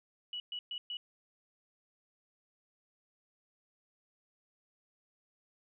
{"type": "tone bursts", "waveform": "sine", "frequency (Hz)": 2938, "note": "F#7", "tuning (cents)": -13, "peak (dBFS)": -37, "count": 4, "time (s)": [0.33, 0.97], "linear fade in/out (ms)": 2, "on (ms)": 70, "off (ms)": 120, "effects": []}